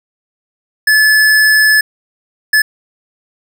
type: tone bursts at uneven times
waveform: square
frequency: 1726 Hz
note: A6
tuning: 34 cents flat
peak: -7 dBFS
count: 2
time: 0.87-1.81 / 2.53-2.62 s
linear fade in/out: 5 ms
effects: none